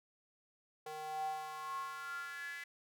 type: tone with high-pass filter sweep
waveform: square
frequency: 154.5 Hz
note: D#3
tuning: 12 cents flat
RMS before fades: -43 dBFS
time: 0.86-2.64 s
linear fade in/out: 5 ms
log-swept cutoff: 600 to 1900 Hz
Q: 9.2
effects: none